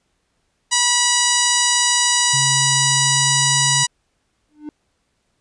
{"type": "harmonic tone", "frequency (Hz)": 973, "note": "B5", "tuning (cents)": -26, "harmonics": [1, 2, 3, 4, 5, 6, 7, 8, 9], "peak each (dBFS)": [-23, -23, -23, -23, -23, -23, -23, -23, -23], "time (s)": [0.71, 3.87], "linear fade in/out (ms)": 20}
{"type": "tone with pitch glide", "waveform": "sine", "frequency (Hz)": [136.3, 138.52], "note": ["C#3", "C#3"], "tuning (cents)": [-29, -1], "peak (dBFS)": -23, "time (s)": [2.33, 3.84], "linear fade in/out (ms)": 10, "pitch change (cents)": 28, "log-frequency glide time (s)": [2.77, 3.54]}
{"type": "tone with exponential growth", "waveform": "triangle", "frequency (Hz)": 300, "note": "D4", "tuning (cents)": 37, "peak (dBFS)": -23, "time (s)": [4.49, 4.69], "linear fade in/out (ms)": 1, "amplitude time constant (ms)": 42}
{"effects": ["pink hiss -68 dBFS RMS until 5.4 s", "resampled to 22050 Hz"]}